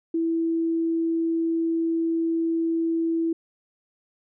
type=tone; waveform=sine; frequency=329.6 Hz; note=E4; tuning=in tune; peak=-21 dBFS; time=0.14-3.33 s; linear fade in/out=5 ms; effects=none